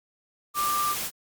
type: tone in noise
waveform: sine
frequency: 1185 Hz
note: D6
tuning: 15 cents sharp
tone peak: -24 dBFS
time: 0.54-0.96 s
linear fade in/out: 50 ms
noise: white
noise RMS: -31 dBFS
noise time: 0.54-1.11 s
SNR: +4 dB
effects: Opus 48 kbps